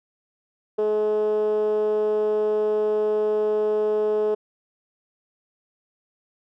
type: tone with band-pass filter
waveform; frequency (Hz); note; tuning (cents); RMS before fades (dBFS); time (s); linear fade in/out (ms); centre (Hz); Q
10% pulse; 212.7; G#3; +42; -22; 0.78-4.35; 10; 460; 8.3
effects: none